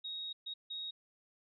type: tone bursts at uneven times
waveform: sine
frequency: 3768 Hz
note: A#7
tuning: 18 cents sharp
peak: -39 dBFS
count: 3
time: 0.04-0.33 / 0.46-0.54 / 0.7-0.91 s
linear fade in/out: 10 ms
effects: none